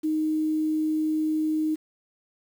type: tone with quantisation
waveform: sine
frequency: 311.1 Hz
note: D#4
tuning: in tune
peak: -22 dBFS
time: 0.03-1.76 s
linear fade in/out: 20 ms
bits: 8
effects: none